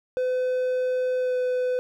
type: tone with pitch glide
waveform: triangle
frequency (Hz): 507 to 502.6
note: B4 to B4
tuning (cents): +45 to +30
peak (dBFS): -20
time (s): 0.17-1.79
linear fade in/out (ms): 0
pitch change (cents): -15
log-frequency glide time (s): 1.19-1.36
effects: none